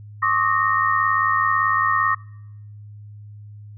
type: tone cluster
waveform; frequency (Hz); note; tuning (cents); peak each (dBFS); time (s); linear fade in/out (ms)
sine; 1081 / 1159 / 1264 / 1851; C#6 / D6 / D#6 / A#6; -44 / -23 / +27 / -13; -22; 0.22-2.15; 10
effects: noise-tail reverb RT60 0.8 s tail -23 dB re dry + added 104 Hz sine -37 dBFS peak until 3.77 s